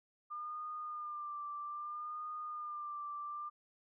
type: tone with vibrato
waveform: sine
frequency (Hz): 1200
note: D6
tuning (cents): +37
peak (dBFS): -40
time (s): 0.3-3.5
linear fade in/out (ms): 20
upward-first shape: sine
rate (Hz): 0.62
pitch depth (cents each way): 39
effects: none